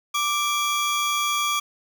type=tone pair together; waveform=30% pulse; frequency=1174.7 / 3323 Hz; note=D6 / G#7; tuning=0 / 0 cents; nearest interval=octave + tritone; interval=1800 cents; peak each=-20 / -24 dBFS; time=0.14-1.6 s; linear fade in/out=10 ms; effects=8-bit